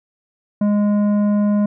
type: tone with tanh clipping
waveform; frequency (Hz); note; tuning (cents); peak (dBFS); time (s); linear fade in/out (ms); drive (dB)
sine; 206.6; G#3; -9; -15; 0.61-1.66; 5; 10
effects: none